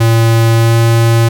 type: tone with pitch glide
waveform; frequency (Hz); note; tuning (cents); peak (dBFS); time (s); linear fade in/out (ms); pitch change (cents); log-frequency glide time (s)
square; 114.3 to 115.23; A#2 to A#2; -34 to -20; -7; 0-1.29; 10; +14; 0.55-0.76
effects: none